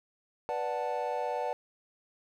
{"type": "chord", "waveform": "triangle", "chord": "B minor seventh", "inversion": "none", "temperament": "equal with one note detuned", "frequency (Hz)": [490.8, 587.3, 740, 880], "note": ["B4", "D5", "F#5", "A5"], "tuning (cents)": [-11, 0, 0, 0], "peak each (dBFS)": -34, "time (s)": [0.49, 1.53], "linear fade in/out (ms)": 0, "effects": []}